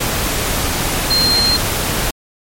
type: tone in noise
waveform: sine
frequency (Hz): 4186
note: C8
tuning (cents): 0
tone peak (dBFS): -12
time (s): 1.1-1.57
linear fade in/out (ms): 10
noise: pink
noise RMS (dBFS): -18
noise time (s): 0-2.11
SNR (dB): +3
effects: MP3 64 kbps